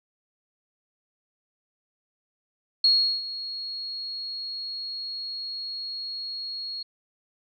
sine tone with ADSR envelope, 4307 Hz, C8, 49 cents sharp, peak -15 dBFS, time 2.84-6.83 s, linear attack 4 ms, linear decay 370 ms, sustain -16 dB, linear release 8 ms, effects none

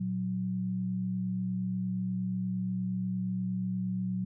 sine tone pair together, 116.54 / 185 Hz, A#2 / F#3, 0 / 0 cents, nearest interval minor sixth, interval 800 cents, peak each -37 / -30 dBFS, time 0-4.25 s, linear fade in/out 10 ms, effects none

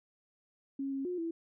sine tone with pitch steps, 273.7 / 271.5 / 358.8 / 331.7 Hz, C#4 / C#4 / F4 / E4, -22 / -36 / +47 / +11 cents, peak -33 dBFS, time 0.79-1.31 s, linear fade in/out 5 ms, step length 130 ms, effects none

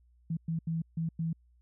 sine tone bursts at uneven times, 163.7 Hz, E3, 12 cents flat, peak -29 dBFS, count 5, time 0.3-0.37 / 0.48-0.59 / 0.67-0.82 / 0.97-1.09 / 1.19-1.33 s, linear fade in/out 5 ms, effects added 60 Hz sine -61 dBFS peak until 1.61 s

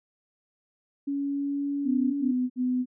sine tone with pitch glide, 280.9 to 283.2 Hz, C#4 to C#4, +23 to +37 cents, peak -26 dBFS, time 1.07-2.32 s, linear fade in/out 10 ms, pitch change +14 cents, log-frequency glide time 1.27-1.67 s
sine tone bursts, 251.5 Hz, B3, 32 cents sharp, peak -23 dBFS, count 3, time 1.84-2.858 s, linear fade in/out 50 ms, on 300 ms, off 59 ms
effects none

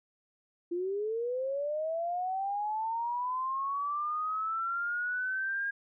sine linear sweep, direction up, 339.3 to 1627 Hz, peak -30 dBFS, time 0.71-5.71 s, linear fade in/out 10 ms, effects none

